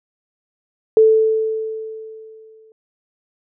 sine tone with exponential decay, 440 Hz, A4, in tune, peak -6 dBFS, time 0.97-2.72 s, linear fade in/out 1 ms, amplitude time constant 380 ms, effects none

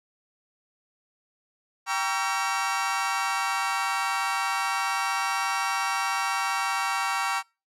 30% pulse chord, G diminished seventh, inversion none, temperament just, 784 / 940.8 / 1128.9 / 1354.7 Hz, G5 / Bb5 / Db6 / Fb6, 0 / +16 / +31 / +47 cents, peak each -28 dBFS, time 1.86-7.43 s, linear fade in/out 50 ms, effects noise-tail reverb RT60 0.3 s tail -26 dB re dry + low-pass 10000 Hz 12 dB/octave

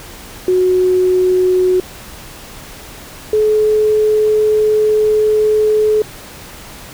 sine tone pair in turn, 367.7 / 428.3 Hz, F#4 / A4, -11 / -47 cents, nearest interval minor third, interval 264 cents, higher second, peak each -9 dBFS, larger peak neither, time 0.48-1.8 / 3.33-6.02 s, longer second, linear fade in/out 2 ms, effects pink hiss -34 dBFS RMS until 6.93 s

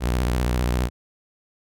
sawtooth tone with vibrato, 61.2 Hz, B1, 15 cents flat, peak -16 dBFS, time 0-0.9 s, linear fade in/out 50 ms, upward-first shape square, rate 15 Hz, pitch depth 130 cents each way, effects none

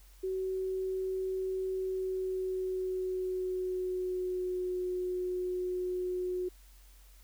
sine tone with pitch glide, 377.1 to 363.6 Hz, F#4 to F#4, +33 to -30 cents, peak -31 dBFS, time 0.23-6.49 s, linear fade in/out 10 ms, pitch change -63 cents, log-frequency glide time 1.69-4.84 s, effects added 46 Hz sine -54 dBFS peak until 7.23 s + white hiss -63 dBFS RMS until 7.23 s

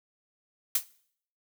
blue noise with exponential decay, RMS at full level -19 dBFS, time 0.75-0.85 s, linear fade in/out 5 ms, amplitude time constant 21 ms, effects noise-tail reverb RT60 0.6 s tail -20 dB re dry

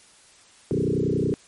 sine tone with frequency modulation, 278 Hz, C#4, 5 cents sharp, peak -20 dBFS, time 0.71-1.34 s, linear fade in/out 0 ms, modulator 30.8 Hz, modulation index 5.4, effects white hiss -53 dBFS RMS until 1.47 s + MP3 48 kbps

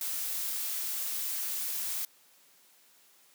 blue noise, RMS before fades -34 dBFS, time 0.01-2.05 s, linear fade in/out 2 ms, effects white hiss -62 dBFS RMS until 3.34 s + high-pass 200 Hz 12 dB/octave

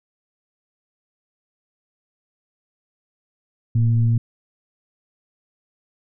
sine tone with frequency modulation, 115.2 Hz, A#2, 20 cents flat, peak -14 dBFS, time 3.75-4.18 s, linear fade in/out 5 ms, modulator 118 Hz, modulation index 0.4, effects none

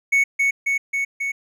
triangle tone with echo, 2217 Hz, C#7, in tune, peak -12 dBFS, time 0.12-0.24 s, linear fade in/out 10 ms, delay 270 ms, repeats 4, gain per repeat -2 dB, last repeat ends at 1.32 s, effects none

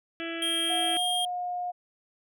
harmonic tone, 332.3 Hz, E4, 14 cents sharp, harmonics 1 / 2 / 4 / 5 / 6 / 7 / 8 / 9 / 10, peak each -35 / -40 / -44 / -41 / -44 / -42 / -43 / -43 / -45 dBFS, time 0.2-0.97 s, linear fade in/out 0 ms
square tone, 3222 Hz, G7, 47 cents sharp, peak -27 dBFS, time 0.42-1.25 s, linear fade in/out 2 ms
sine tone with pitch glide, 720 to 715 Hz, F#5 to F5, -47 to +41 cents, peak -29 dBFS, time 0.69-1.72 s, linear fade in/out 20 ms, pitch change -12 cents, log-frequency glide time 1.08-1.53 s
effects none

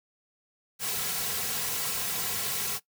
white noise with comb filter, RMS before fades -31 dBFS, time 0.79-2.8 s, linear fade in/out 50 ms, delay 3.3 ms, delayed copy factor -0.8, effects noise-tail reverb RT60 0.1 s tail -18 dB re dry

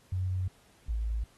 sine tone pair in turn, 92.5 / 55 Hz, F#2 / A1, 0 / 0 cents, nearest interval major sixth, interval 900 cents, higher first, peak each -28 dBFS, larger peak neither, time 0.12-0.48 / 0.88-1.24 s, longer neither, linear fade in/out 5 ms, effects pink hiss -63 dBFS RMS until 1.37 s + AAC 32 kbps

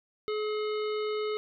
harmonic tone with a mistuned harmonic, 425.9 Hz, G#4, 44 cents sharp, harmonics 1 / 3 / 5 / 7 / 9 / 10, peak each -29 / -39 / -43 / -46 / -48 / -49 dBFS, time 0.28-1.37 s, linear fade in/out 0 ms, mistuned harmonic 9, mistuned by -57 cents, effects none

